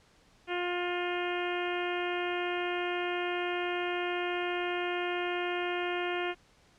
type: harmonic tone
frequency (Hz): 354.1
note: F4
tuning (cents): +24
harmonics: 1 / 2 / 3 / 4 / 5 / 6 / 7 / 8 / 9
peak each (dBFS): -33 / -37 / -42 / -40 / -41 / -42 / -41 / -43 / -48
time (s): 0.47-6.35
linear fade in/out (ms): 50
effects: pink hiss -63 dBFS RMS until 6.78 s + low-pass 7000 Hz 12 dB/octave